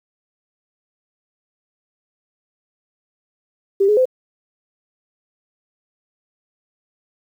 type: tone with pitch steps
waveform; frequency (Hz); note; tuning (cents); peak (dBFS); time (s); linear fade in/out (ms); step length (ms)
sine; 393.8 / 420.6 / 513; G4 / G#4 / C5; +8 / +22 / -34; -11; 3.8-4.055; 10; 85
effects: 8-bit